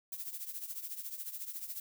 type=noise with tremolo; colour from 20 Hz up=violet; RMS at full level=-39 dBFS; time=0.12-1.8 s; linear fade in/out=2 ms; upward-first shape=triangle; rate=14 Hz; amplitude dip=80%; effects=none